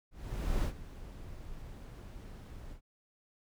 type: noise with ADSR envelope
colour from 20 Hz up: brown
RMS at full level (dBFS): -30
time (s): 0.11-2.81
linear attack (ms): 530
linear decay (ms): 87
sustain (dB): -16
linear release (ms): 89
effects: none